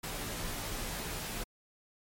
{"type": "noise with comb filter", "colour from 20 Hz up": "pink", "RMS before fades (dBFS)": -38, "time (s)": [0.03, 1.44], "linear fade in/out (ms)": 10, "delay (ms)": 15, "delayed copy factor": -0.7, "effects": ["MP3 64 kbps"]}